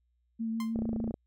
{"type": "tone with vibrato", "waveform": "sine", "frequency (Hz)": 225.2, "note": "A3", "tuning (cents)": 40, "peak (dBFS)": -30, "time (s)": [0.39, 1.12], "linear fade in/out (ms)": 20, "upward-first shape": "triangle", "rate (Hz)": 6.6, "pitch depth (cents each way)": 20}
{"type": "tone with exponential decay", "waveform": "sawtooth", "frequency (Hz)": 1046.5, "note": "C6", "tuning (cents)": 0, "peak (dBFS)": -33, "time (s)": [0.6, 0.75], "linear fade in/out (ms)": 2, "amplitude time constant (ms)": 32}
{"type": "clicks", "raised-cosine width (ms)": 2, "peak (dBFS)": -23, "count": 12, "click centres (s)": [0.759, 0.79, 0.821, 0.855, 0.892, 0.931, 0.962, 1.002, 1.042, 1.077, 1.109, 1.141]}
{"effects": ["added 60 Hz sine -70 dBFS peak until 1.26 s"]}